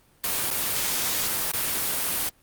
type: noise with dropouts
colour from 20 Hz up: white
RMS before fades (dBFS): -26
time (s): 0.24-2.29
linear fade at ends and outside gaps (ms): 0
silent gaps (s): 0.503-0.512 / 1.516-1.536
effects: pink hiss -60 dBFS RMS until 2.42 s + Opus 32 kbps